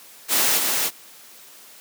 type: noise with echo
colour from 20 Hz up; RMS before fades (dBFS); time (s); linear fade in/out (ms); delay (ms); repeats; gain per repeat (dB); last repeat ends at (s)
white; -19; 0.28-0.62; 50; 290; 1; -3; 0.91
effects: white hiss -46 dBFS RMS until 1.8 s + high-pass 200 Hz 12 dB/octave